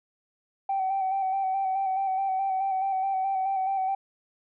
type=tone with vibrato; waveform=sine; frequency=769 Hz; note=G5; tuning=33 cents flat; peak=-23 dBFS; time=0.69-3.95 s; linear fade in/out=5 ms; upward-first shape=square; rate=4.7 Hz; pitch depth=27 cents each way; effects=tanh soft clip ceiling -20 dBFS